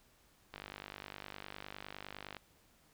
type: click train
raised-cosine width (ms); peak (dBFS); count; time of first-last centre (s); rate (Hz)
0.3; -28; 92; 0.54-2.367; 49.8
effects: pink hiss -68 dBFS RMS until 2.93 s